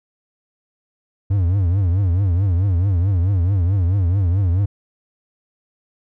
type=tone with vibrato; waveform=triangle; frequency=92.5 Hz; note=F#2; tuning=in tune; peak=-12 dBFS; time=1.3-4.66 s; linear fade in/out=10 ms; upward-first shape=triangle; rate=4.6 Hz; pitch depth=200 cents each way; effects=none